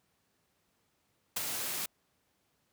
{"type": "noise with ADSR envelope", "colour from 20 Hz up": "white", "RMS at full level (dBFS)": -31, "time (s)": [1.36, 1.86], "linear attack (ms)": 8, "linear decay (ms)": 18, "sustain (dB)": -5, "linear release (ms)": 5, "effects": ["pink hiss -75 dBFS RMS until 2.72 s", "high-pass 80 Hz 12 dB/octave"]}